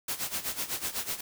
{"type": "noise with tremolo", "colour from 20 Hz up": "white", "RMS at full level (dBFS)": -31, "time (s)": [0.08, 1.21], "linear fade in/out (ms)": 5, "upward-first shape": "sine", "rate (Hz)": 8, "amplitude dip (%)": 80, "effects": []}